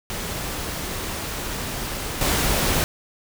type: noise with level steps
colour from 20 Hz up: pink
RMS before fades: -29 / -21 dBFS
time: 0.1-2.84 s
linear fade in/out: 0 ms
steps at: 2.21 s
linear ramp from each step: 2 ms
effects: none